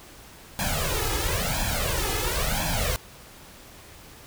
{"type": "noise with flanger", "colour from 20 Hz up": "pink", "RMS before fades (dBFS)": -26, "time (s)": [0.59, 2.96], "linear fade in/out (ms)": 0, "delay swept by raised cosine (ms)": [1.2, 2.4], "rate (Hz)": 0.97, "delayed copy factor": 0.95, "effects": ["pink hiss -47 dBFS RMS until 4.26 s"]}